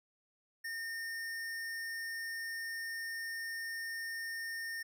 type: tone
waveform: square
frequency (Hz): 1824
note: A#6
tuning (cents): -38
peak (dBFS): -39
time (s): 0.64-4.83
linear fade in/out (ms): 10
effects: none